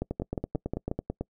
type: two click trains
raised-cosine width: 2 ms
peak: -16 / -17 dBFS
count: 6 / 11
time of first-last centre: 0.02-0.914 / 0.11-1.21 s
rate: 5.59 / 9.09 Hz
effects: noise-tail reverb RT60 0.1 s tail -26 dB re dry